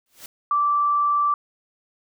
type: noise with exponential growth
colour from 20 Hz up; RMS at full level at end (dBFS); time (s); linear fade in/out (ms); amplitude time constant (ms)
white; -35; 0.06-0.26; 2; 42
type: tone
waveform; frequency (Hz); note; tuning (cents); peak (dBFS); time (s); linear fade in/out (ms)
sine; 1167; D6; -11; -17; 0.51-1.34; 2
effects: none